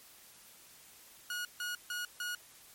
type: tone bursts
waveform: sawtooth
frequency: 1449 Hz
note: F#6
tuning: 37 cents flat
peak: -32 dBFS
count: 4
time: 1.3-2.35 s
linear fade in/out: 2 ms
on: 150 ms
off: 150 ms
effects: white hiss -57 dBFS RMS until 2.74 s + MP3 64 kbps